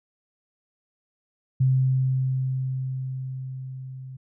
sine tone with level ramp, 130.81 Hz, C3, in tune, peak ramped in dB -16 to -36 dBFS, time 1.6-4.17 s, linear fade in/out 10 ms, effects none

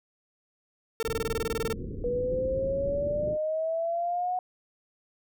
45% pulse tone bursts, 452.2 Hz, A4, 47 cents sharp, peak -27 dBFS, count 15, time 1-1.727 s, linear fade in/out 0 ms, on 27 ms, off 23 ms
pink low-pass noise, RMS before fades -36 dBFS, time 1.04-3.38 s, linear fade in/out 50 ms, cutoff 490 Hz, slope 96 dB/octave
sine exponential sweep, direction up, 482.9 to 736 Hz, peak -26 dBFS, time 2.04-4.39 s, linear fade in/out 2 ms
effects none

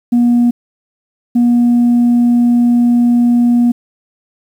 sine tone bursts at uneven times, 240 Hz, B3, 49 cents flat, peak -5 dBFS, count 2, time 0.12-0.51 / 1.35-3.72 s, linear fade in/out 10 ms, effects tanh soft clip ceiling -5 dBFS + 7-bit

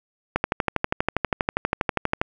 click train, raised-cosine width 0.5 ms, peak -5 dBFS, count 24, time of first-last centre 0.36-2.215 s, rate 12.4 Hz, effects none

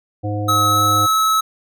harmonic tone, 103.83 Hz, G#2, in tune, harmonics 1 / 3 / 5 / 7, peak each -21 / -26 / -28 / -29 dBFS, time 0.23-1.07 s, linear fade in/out 20 ms
square tone with pitch glide, 1285 to 1295.4 Hz, E6 to E6, -45 to -31 cents, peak -14 dBFS, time 0.48-1.41 s, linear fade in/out 10 ms, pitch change +14 cents, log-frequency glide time 0.68-0.81 s
effects none

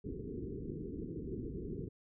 white low-pass noise, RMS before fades -42 dBFS, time 0.04-1.89 s, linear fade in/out 10 ms, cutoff 440 Hz, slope 96 dB/octave, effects none

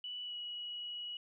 sine tone with pitch glide, 2960 to 2918 Hz, F#7 to F#7, 0 to -25 cents, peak -40 dBFS, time 0.04-1.17 s, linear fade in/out 2 ms, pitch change -25 cents, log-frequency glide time 0.24-0.34 s, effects none

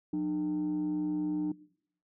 sine tone pair together, 179.93 / 302.6 Hz, F#3 / D#4, -48 / -48 cents, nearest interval major sixth, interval 900 cents, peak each -34 / -28 dBFS, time 0.13-1.52 s, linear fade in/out 5 ms, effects noise-tail reverb RT60 0.7 s tail -22 dB re dry + tanh soft clip ceiling -26 dBFS

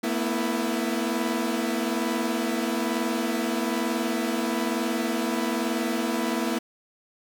sawtooth chord, A suspended second, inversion none, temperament equal with one note detuned, 225.8 / 246.9 / 329.6 Hz, A3 / B3 / E4, +45 / 0 / 0 cents, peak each -25 / -25 / -25 dBFS, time 0.03-6.59 s, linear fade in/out 10 ms, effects none

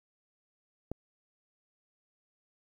click, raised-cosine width 2 ms, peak -22 dBFS, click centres 0.916 s, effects 10-bit

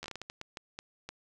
slowing click train, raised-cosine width 0.2 ms, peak -23 dBFS, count 12, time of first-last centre 0.03-1.09 s, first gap 12 ms, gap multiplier 1.38, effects none

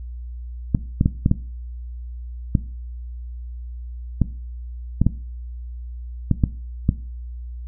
clicks, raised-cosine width 5 ms, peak -3 dBFS, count 12, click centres 0.748 / 1.011 / 1.059 / 1.261 / 1.314 / 2.552 / 4.217 / 5.016 / 5.066 / 6.313 / 6.438 / 6.891 s, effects noise-tail reverb RT60 0.4 s tail -17 dB re dry + added 60 Hz sine -30 dBFS peak until 7.67 s

